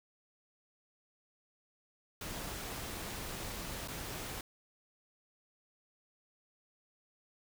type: noise with dropouts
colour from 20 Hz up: pink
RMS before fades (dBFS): -42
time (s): 2.21-4.41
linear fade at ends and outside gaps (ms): 2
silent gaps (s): 3.876-3.883
effects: none